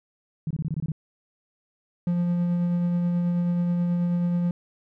sine tone bursts, 156.2 Hz, D#3, 7 cents sharp, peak -24 dBFS, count 8, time 0.47-0.919 s, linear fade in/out 2 ms, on 36 ms, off 23 ms
triangle tone with tremolo, 174.61 Hz, F3, in tune, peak -18 dBFS, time 2.07-4.51 s, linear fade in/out 2 ms, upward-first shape triangle, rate 9.3 Hz, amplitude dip 25%
effects none

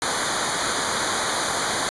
pink noise with comb filter, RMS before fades -24 dBFS, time 0.02-1.89 s, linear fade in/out 0 ms, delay 0.37 ms, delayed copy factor -1, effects resampled to 24000 Hz

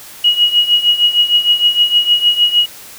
sine tone with tremolo, 2900 Hz, F#7, 35 cents flat, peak -5 dBFS, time 0.24-2.66 s, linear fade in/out 5 ms, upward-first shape triangle, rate 6.5 Hz, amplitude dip 85%, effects white hiss -35 dBFS RMS until 2.98 s

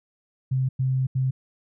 sine tone bursts at uneven times, 130.81 Hz, C3, in tune, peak -20 dBFS, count 3, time 0.51-0.69 / 0.79-1.07 / 1.15-1.31 s, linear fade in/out 10 ms, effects none

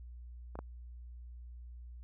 clicks, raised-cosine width 1 ms, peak -30 / -26 dBFS, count 2, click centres 0.555 / 0.59 s, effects added 60 Hz sine -46 dBFS peak until 2.03 s

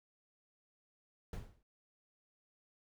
brown noise with exponential decay, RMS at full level -38 dBFS, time 1.33-1.63 s, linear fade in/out 2 ms, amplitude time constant 65 ms, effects none

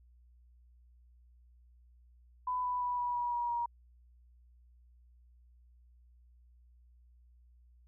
sine tone with pitch steps, 1000 / 991.4 / 982.8 / 974.3 / 965.9 / 957.6 / 949.3 Hz, B5 / B5 / B5 / B5 / B5 / A#5 / A#5, +21 / +6 / -9 / -24 / -39 / +46 / +31 cents, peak -31 dBFS, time 2.47-3.66 s, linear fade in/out 5 ms, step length 170 ms, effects added 60 Hz sine -59 dBFS peak until 7.87 s

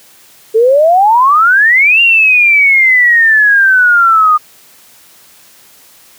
sine exponential two-way sweep, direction up then down, 430 to 2800 to 1217 Hz, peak -4 dBFS, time 0.54-4.38 s, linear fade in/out 20 ms, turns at 2.01 s, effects white hiss -42 dBFS RMS until 6.18 s + high-pass 80 Hz 12 dB/octave

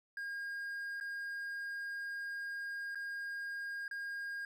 triangle tone with dropouts, 1621 Hz, G#6, 42 cents flat, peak -37 dBFS, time 0.17-4.45 s, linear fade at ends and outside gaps 2 ms, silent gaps 1.001-1.009 / 2.948-2.955 / 3.88-3.911 s, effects none

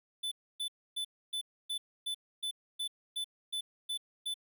square tone bursts, 3501 Hz, A7, 9 cents flat, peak -34 dBFS, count 12, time 0.23-4.342 s, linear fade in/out 10 ms, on 86 ms, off 280 ms, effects none

